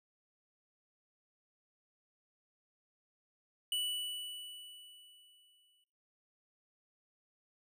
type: tone with exponential decay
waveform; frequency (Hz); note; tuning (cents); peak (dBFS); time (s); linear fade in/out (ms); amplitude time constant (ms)
square; 2960; F#7; 0; -32; 3.72-5.84; 2; 460
effects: noise-tail reverb RT60 0.6 s tail -22 dB re dry